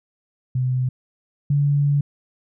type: tone pair in turn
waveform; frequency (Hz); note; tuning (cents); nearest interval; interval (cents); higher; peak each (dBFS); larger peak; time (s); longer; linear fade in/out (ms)
sine; 127.7 / 143.34; C3 / D3; -42 / -42; major second; 200; second; -18 / -15; second; 0.55-0.89 / 1.5-2.01; second; 5
effects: none